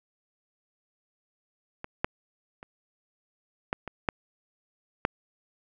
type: clicks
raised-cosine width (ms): 0.5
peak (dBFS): -21 / -9 / -28 / -12 / -21 / -9 / -7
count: 7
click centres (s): 1.844 / 2.045 / 2.629 / 3.729 / 3.877 / 4.088 / 5.051
effects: none